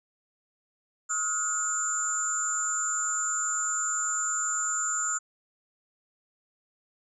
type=tone cluster; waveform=sine; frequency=1277 / 1425 / 6990 / 7300 Hz; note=D#6 / F6 / A8 / A#8; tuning=+45 / +34 / -12 / -37 cents; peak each=-34 / -34 / -31 / -30 dBFS; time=1.09-5.19 s; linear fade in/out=20 ms; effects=none